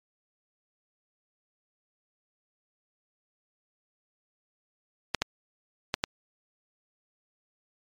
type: clicks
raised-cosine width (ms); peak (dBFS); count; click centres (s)
0.2; -7; 4; 5.147 / 5.22 / 5.941 / 6.039
effects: MP3 96 kbps